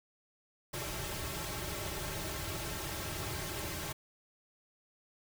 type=noise with comb filter; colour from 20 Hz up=pink; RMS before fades=-39 dBFS; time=0.73-3.93 s; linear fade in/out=10 ms; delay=4.1 ms; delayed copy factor=-1; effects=none